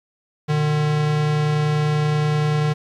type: tone pair together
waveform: square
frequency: 120.5 / 150.86 Hz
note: B2 / D3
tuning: -42 / +47 cents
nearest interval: major third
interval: 389 cents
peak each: -29 / -18 dBFS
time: 0.48-2.74 s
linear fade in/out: 20 ms
effects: low-pass 5000 Hz 12 dB/octave + 9-bit